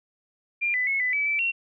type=tone with pitch steps; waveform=sine; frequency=2394 / 2000 / 2186 / 2000 / 2295 / 2320 / 2733 Hz; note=D7 / B6 / C#7 / B6 / D7 / D7 / F7; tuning=+33 / +21 / -25 / +21 / -40 / -22 / -38 cents; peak=-22 dBFS; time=0.61-1.52 s; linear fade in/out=20 ms; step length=130 ms; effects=none